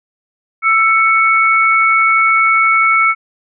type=tone pair together; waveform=sine; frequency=1327.8 / 2217 Hz; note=E6 / C#7; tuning=+12 / 0 cents; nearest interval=major sixth; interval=888 cents; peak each=-11 dBFS; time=0.62-3.15 s; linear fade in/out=50 ms; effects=none